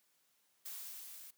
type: noise with level ramp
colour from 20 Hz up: blue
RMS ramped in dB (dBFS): -45 to -53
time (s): 0.65-1.31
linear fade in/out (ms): 10
effects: white hiss -75 dBFS RMS until 1.37 s + high-pass 150 Hz 12 dB/octave